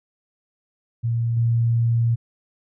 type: tone with level steps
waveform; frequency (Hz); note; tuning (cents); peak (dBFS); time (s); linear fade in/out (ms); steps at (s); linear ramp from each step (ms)
sine; 116.54; A#2; 0; -19 / -16; 1.03-2.16; 20; 1.37; 2
effects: none